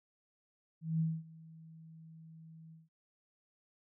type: tone with ADSR envelope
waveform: sine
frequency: 161.3 Hz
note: E3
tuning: 37 cents flat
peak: -28 dBFS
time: 0.81-2.89 s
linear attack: 190 ms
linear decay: 230 ms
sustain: -23 dB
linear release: 170 ms
effects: none